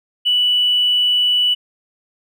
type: tone with tanh clipping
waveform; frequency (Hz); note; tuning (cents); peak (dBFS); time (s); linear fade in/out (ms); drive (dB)
triangle; 2960; F#7; 0; -12; 0.25-1.55; 20; 1
effects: none